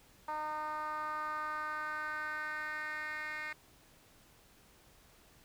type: tone with band-pass filter sweep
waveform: 10% pulse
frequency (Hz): 305.7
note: D#4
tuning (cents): -30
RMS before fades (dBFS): -39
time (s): 0.28-3.53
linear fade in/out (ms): 5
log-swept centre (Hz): 960 to 2100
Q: 3.4
effects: pink hiss -63 dBFS RMS until 5.44 s